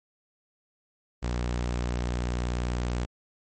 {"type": "tone", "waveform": "sawtooth", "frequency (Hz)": 60.4, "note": "B1", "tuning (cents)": -38, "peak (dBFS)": -23, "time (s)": [1.22, 3.06], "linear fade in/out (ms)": 20, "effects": ["MP3 32 kbps"]}